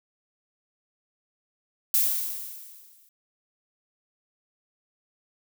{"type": "noise with exponential decay", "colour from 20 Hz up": "violet", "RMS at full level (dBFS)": -20, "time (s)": [1.94, 3.09], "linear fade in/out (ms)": 1, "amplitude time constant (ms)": 250, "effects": []}